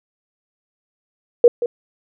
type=tone with echo; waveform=sine; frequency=478.6 Hz; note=A#4; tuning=46 cents sharp; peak=-4 dBFS; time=1.44-1.48 s; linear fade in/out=2 ms; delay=180 ms; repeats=1; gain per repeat=-13 dB; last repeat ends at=1.66 s; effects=none